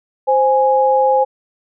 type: tone pair together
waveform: sine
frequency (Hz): 523.2 / 830.6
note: C5 / G#5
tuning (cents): 0 / 0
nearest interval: minor sixth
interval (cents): 800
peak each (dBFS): -13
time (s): 0.27-1.25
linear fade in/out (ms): 20
effects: none